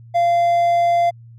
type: tone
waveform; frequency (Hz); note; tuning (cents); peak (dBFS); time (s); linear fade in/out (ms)
triangle; 690; F5; -21; -11; 0.14-1.11; 20
effects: added 116 Hz sine -39 dBFS peak until 1.38 s